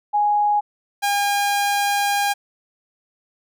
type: tone pair in turn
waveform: sine / sawtooth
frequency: 830 / 809.6 Hz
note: G#5 / G#5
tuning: -1 / -44 cents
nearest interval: unison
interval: 43 cents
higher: first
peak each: -15 / -14 dBFS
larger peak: second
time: 0.13-0.61 / 1.02-2.34 s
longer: second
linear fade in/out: 20 ms
effects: none